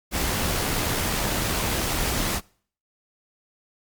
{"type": "noise with amplitude modulation", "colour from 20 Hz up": "pink", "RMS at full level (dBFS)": -24, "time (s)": [0.11, 2.41], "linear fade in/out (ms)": 50, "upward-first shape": "sine", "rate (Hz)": 78, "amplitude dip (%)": 25, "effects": ["noise-tail reverb RT60 0.5 s tail -24 dB re dry", "Opus 48 kbps"]}